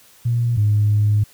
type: tone pair in turn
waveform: sine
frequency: 118.6 / 104.75 Hz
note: A#2 / G#2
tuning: +30 / +15 cents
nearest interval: major second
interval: 215 cents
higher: first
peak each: -15 / -12 dBFS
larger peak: second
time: 0.25-0.57 / 0.57-1.24 s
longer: second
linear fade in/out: 10 ms
effects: tanh soft clip ceiling -8 dBFS + white hiss -50 dBFS RMS until 1.33 s